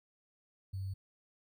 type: tone with sample-and-hold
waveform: sine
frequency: 96 Hz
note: G2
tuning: 36 cents flat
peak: -36 dBFS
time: 0.73-0.94 s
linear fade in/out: 10 ms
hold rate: 4410 Hz
effects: none